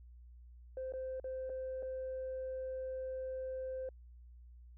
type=tone with dropouts; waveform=sine; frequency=520 Hz; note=C5; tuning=11 cents flat; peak=-37 dBFS; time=0.77-3.89 s; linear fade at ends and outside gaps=2 ms; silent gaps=0.923-0.936 / 1.199-1.242 / 1.495-1.499 / 1.825-1.829 s; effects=tanh soft clip ceiling -35 dBFS + added 60 Hz sine -53 dBFS peak until 4.77 s